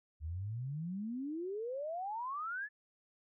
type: exponential sweep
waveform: sine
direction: up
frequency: 73.42 to 1760 Hz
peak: -37 dBFS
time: 0.2-2.69 s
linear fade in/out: 50 ms
effects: none